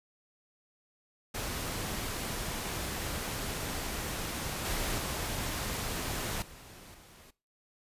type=noise with level steps; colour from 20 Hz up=pink; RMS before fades=-36 / -33 / -35 / -51 / -55 dBFS; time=1.34-7.31 s; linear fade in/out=10 ms; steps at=4.65 / 4.98 / 6.42 / 6.94 s; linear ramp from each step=2 ms; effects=noise-tail reverb RT60 0.3 s tail -20 dB re dry + resampled to 32000 Hz